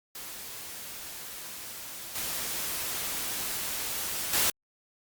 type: noise with level steps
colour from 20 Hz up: white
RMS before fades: -41 / -33 / -25 dBFS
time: 0.15-4.5 s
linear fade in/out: 2 ms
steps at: 2.15 / 4.33 s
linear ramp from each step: 5 ms
effects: Opus 48 kbps